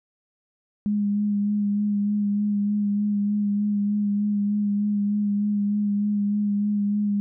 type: tone with vibrato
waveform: sine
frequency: 205.5 Hz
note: G#3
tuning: 18 cents flat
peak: -20 dBFS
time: 0.86-7.2 s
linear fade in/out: 0 ms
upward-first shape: sine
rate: 3.3 Hz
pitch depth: 22 cents each way
effects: none